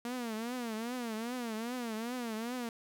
sawtooth tone with vibrato, 234.1 Hz, A#3, 8 cents sharp, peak -32 dBFS, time 0.05-2.69 s, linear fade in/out 2 ms, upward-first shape triangle, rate 2.5 Hz, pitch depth 160 cents each way, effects none

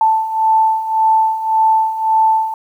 sine beating tone pair, 881 / 882.8 Hz, A5 / A5, +2 / +5 cents, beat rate 1.8 Hz, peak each -17 / -12 dBFS, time 0.01-2.54 s, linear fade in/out 2 ms, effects 8-bit

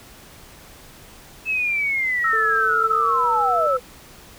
sine linear sweep, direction down, 2623 to 476.2 Hz, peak -19 dBFS, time 1.45-3.8 s, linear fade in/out 50 ms
sine tone with vibrato, 1316 Hz, E6, 3 cents flat, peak -19 dBFS, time 2.24-3.77 s, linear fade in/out 5 ms, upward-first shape square, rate 12 Hz, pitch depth 8 cents each way
sine tone with pitch glide, 444.6 to 484.8 Hz, A4 to B4, +18 to -32 cents, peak -27 dBFS, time 2.33-3.67 s, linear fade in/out 2 ms, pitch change +150 cents, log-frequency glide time 2.91-3.28 s
effects pink hiss -45 dBFS RMS until 4.38 s

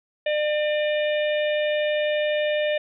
harmonic tone with a mistuned harmonic, 601 Hz, D5, 40 cents sharp, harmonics 1 / 3 / 4 / 5 / 6, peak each -21 / -31 / -33 / -35 / -37 dBFS, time 0.26-2.78 s, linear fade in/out 5 ms, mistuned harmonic 5, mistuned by -42 cents, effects none

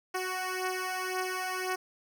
10% pulse beating tone pair, 370 / 371.9 Hz, F#4 / F#4, 0 / +9 cents, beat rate 1.9 Hz, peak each -25 / -28 dBFS, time 0.14-1.76 s, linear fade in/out 10 ms, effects none

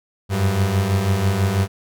35% pulse beating tone pair, 92.5 / 98.6 Hz, F#2 / G2, 0 / +11 cents, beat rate 6.1 Hz, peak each -21 / -16 dBFS, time 0.29-1.68 s, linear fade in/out 50 ms, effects none

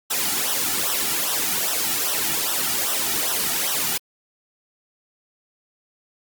white noise with flanger, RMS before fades -23 dBFS, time 0.1-3.98 s, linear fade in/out 10 ms, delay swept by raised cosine 0.43 to 1.93 ms, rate 2.5 Hz, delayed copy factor -0.8, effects Opus 48 kbps

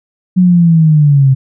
sine linear sweep, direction down, 185 to 130.81 Hz, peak -4 dBFS, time 0.36-1.35 s, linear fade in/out 20 ms, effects none

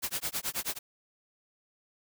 white noise with tremolo, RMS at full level -31 dBFS, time 0.02-0.79 s, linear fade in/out 20 ms, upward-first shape sine, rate 9.3 Hz, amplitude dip 100%, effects none

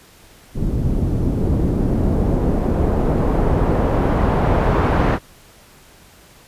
pink noise with low-pass filter sweep, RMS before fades -17 dBFS, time 0.54-5.19 s, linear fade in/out 50 ms, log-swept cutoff 230 to 1300 Hz, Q 0.8, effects pink hiss -47 dBFS RMS until 6.47 s + resampled to 32000 Hz

